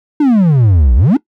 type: exponential two-way sweep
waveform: triangle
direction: down then up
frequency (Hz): 309.8 to 56.2 to 309.8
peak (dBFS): -4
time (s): 0.2-1.17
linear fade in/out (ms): 5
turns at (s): 0.95
effects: noise-tail reverb RT60 0.1 s tail -19 dB re dry